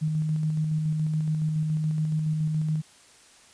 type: tone with tremolo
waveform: sine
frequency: 155.56 Hz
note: D#3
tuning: in tune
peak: -22 dBFS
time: 0.01-2.82 s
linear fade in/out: 20 ms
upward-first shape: square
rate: 7.1 Hz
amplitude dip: 25%
effects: white hiss -54 dBFS RMS until 3.53 s + resampled to 22050 Hz